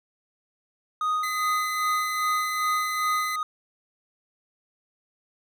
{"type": "tone with tremolo", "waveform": "triangle", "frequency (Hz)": 1244.5, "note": "D#6", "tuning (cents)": 0, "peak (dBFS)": -20, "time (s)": [1.01, 3.43], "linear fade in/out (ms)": 2, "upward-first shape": "sine", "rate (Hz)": 2.5, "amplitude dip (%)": 55}
{"type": "tone", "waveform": "sawtooth", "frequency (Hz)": 2031, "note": "B6", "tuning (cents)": 48, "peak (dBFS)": -26, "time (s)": [1.23, 3.36], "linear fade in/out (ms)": 5}
{"effects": []}